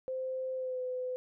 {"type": "tone with pitch glide", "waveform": "sine", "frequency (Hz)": [519, 506], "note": ["C5", "B4"], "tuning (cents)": [-14, 42], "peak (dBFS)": -33, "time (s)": [0.08, 1.16], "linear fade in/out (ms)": 0, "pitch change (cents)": -44, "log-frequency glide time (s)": [0.55, 0.81], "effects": []}